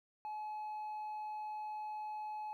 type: tone with hard clipping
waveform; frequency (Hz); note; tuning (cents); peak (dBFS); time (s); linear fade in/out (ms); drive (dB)
triangle; 852; G#5; +44; -39; 0.25-2.53; 0; 1
effects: none